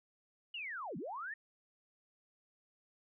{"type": "linear two-way sweep", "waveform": "sine", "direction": "down then up", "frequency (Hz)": [2960, 143, 1862], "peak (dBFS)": -40, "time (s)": [0.54, 1.34], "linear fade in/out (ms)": 5, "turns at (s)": 0.97, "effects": []}